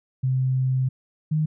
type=tone pair in turn; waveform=sine; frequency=130.1 / 154.72 Hz; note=C3 / D#3; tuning=-9 / -9 cents; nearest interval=minor third; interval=300 cents; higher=second; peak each=-19 dBFS; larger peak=neither; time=0.23-0.89 / 1.31-1.46 s; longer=first; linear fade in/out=10 ms; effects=none